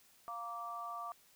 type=harmonic tone; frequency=233.1 Hz; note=A#3; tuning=in tune; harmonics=3 / 4 / 5; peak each=-46 / -51 / -42 dBFS; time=0.28-1.12 s; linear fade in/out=0 ms; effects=white hiss -66 dBFS RMS until 1.35 s

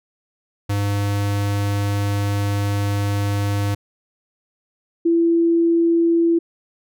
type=tone pair in turn; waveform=square / sine; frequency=101.3 / 335.6 Hz; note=G#2 / E4; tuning=-43 / +31 cents; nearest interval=octave + major sixth; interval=2074 cents; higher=second; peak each=-19 / -13 dBFS; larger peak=second; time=0.69-3.75 / 5.05-6.39 s; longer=first; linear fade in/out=10 ms; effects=none

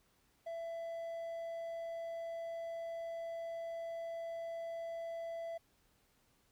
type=tone; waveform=triangle; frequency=667 Hz; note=E5; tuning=20 cents sharp; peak=-38 dBFS; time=0.46-5.58 s; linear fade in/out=10 ms; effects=pink hiss -73 dBFS RMS until 6.51 s

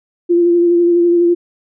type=tone with vibrato; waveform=sine; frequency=345.6 Hz; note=F4; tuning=18 cents flat; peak=-8 dBFS; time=0.29-1.35 s; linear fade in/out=20 ms; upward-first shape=sine; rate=12 Hz; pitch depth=22 cents each way; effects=none

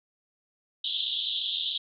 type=band-pass noise; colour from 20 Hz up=white; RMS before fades=-31 dBFS; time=0.84-1.78 s; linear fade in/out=5 ms; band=3100 to 3800 Hz; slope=96 dB/octave; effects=none

